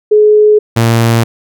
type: tone pair in turn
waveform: sine / sawtooth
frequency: 423.3 / 115.34 Hz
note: G#4 / A#2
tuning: +33 / -18 cents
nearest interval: octave + major seventh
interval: 2251 cents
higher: first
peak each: -3 dBFS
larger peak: neither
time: 0.11-0.59 / 0.76-1.24 s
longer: neither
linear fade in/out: 10 ms
effects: none